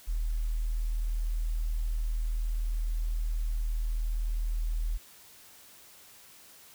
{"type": "tone", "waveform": "sine", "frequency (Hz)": 39.69, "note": "D#1", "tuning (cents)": 35, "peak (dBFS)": -27, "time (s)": [0.07, 4.98], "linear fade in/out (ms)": 20, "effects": ["white hiss -54 dBFS RMS until 6.74 s"]}